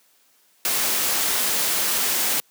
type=noise; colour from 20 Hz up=white; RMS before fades=-22 dBFS; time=0.65-2.4 s; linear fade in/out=0 ms; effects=white hiss -60 dBFS RMS until 2.5 s + high-pass 200 Hz 12 dB/octave